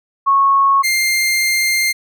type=tone pair in turn; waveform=sine / sawtooth; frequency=1100 / 2105 Hz; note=C#6 / C7; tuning=-14 / +10 cents; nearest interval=major seventh; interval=1124 cents; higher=second; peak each=-9 / -10 dBFS; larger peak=first; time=0.26-0.83 / 0.83-1.93 s; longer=second; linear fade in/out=20 ms; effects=none